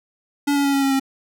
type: tone with pitch steps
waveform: square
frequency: 285.7 / 282.4 / 279.2 / 276 / 272.8 / 269.7 Hz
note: D4 / C#4 / C#4 / C#4 / C#4 / C#4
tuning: -48 / +32 / +13 / -7 / -28 / -47 cents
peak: -17 dBFS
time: 0.47-0.998 s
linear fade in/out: 10 ms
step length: 88 ms
effects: none